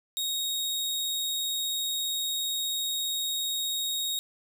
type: tone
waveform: sawtooth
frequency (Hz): 3757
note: A#7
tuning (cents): +13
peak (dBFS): -25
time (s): 0.17-4.19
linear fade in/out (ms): 0
effects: none